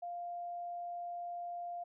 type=tone; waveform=sine; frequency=698.5 Hz; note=F5; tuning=in tune; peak=-39 dBFS; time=0.02-1.84 s; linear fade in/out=10 ms; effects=none